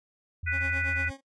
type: tone with vibrato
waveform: sine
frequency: 81.9 Hz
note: E2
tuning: 11 cents flat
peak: -32 dBFS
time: 0.43-1.11 s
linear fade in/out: 5 ms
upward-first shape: square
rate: 11 Hz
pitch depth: 66 cents each way
type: harmonic tone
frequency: 493.9 Hz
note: B4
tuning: in tune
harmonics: 3 / 4 / 5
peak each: -30 / -31 / -32 dBFS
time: 0.46-1.1 s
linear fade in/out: 20 ms
type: tone with tremolo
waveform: 20% pulse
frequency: 271.8 Hz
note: C#4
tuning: 34 cents flat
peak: -32 dBFS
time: 0.51-1.21 s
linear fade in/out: 50 ms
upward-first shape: triangle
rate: 8.6 Hz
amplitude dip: 90%
effects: noise-tail reverb RT60 0.1 s tail -23 dB re dry + resampled to 22050 Hz